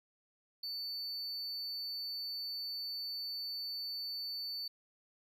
triangle tone, 4500 Hz, C#8, 25 cents sharp, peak -37 dBFS, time 0.63-4.68 s, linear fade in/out 5 ms, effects none

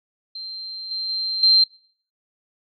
sine tone with level steps, 4145 Hz, C8, 17 cents flat, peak -30 / -24 / -22 / -11 dBFS, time 0.35-1.64 s, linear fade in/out 5 ms, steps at 0.91 / 1.09 / 1.43 s, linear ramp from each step 2 ms, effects noise-tail reverb RT60 0.5 s tail -22 dB re dry

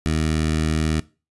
15% pulse tone with notch filter, 78.3 Hz, D#2, 11 cents sharp, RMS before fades -21 dBFS, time 0.06-1 s, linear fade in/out 0 ms, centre 840 Hz, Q 1.4, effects noise-tail reverb RT60 0.3 s tail -19 dB re dry + resampled to 24000 Hz

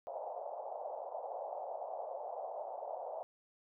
pink band-pass noise, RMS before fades -43 dBFS, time 0.07-3.23 s, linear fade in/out 0 ms, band 550 to 830 Hz, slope 48 dB/octave, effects none

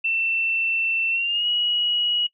sine tone with pitch glide, 2683 to 2909 Hz, E7 to F#7, +30 to -30 cents, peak -20 dBFS, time 0.04-2.27 s, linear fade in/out 10 ms, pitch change +140 cents, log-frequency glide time 1.1-1.47 s, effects noise-tail reverb RT60 0.1 s tail -19 dB re dry

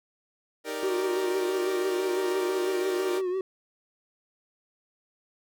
sawtooth chord, Eb major seventh, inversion none, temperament equal, 311.1 / 392 / 466.2 / 587.3 Hz, Eb4 / G4 / Bb4 / D5, 0 / 0 / 0 / 0 cents, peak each -34 / -34 / -30 / -34 dBFS, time 0.64-3.22 s, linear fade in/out 50 ms
triangle tone with vibrato, 370 Hz, F#4, in tune, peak -24 dBFS, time 0.83-3.41 s, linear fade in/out 2 ms, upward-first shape triangle, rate 6 Hz, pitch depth 71 cents each way
effects none

